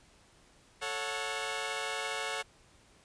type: chord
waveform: 10% pulse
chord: F# minor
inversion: first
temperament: equal with one note detuned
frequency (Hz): 440 / 554.4 / 728.5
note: A4 / C#5 / F#5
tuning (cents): 0 / 0 / -27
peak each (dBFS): -30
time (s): 0.81-2.43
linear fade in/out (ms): 20
effects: pink hiss -62 dBFS RMS until 3.04 s + resampled to 22050 Hz